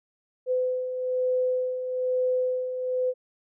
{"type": "beating tone pair", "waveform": "sine", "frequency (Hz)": [506, 507.1], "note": ["B4", "B4"], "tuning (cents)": [42, 46], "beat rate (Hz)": 1.1, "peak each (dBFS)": [-32, -24], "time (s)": [0.46, 3.14], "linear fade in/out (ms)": 50, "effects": []}